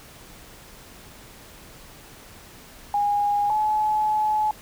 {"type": "tone pair in turn", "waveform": "sine", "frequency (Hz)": [820, 854.3], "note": ["G#5", "G#5"], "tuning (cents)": [-22, 49], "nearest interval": "minor second", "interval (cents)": 71, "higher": "second", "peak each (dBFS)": -19, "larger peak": "neither", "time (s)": [[2.94, 3.5], [3.5, 4.51]], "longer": "second", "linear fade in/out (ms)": 2, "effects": ["pink hiss -46 dBFS RMS until 4.61 s"]}